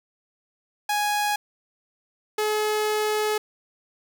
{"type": "tone pair in turn", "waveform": "sawtooth", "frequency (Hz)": [830.6, 426], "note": ["G#5", "G#4"], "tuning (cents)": [0, 44], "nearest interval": "octave", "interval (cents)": 1156, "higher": "first", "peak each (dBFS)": -18, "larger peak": "neither", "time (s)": [[0.89, 1.36], [2.38, 3.38]], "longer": "second", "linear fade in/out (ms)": 5, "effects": []}